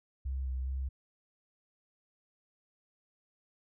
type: tone with vibrato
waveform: sine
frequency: 65.4 Hz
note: C2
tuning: in tune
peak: -32 dBFS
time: 0.25-0.89 s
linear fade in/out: 10 ms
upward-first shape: square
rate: 2.4 Hz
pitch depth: 22 cents each way
effects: none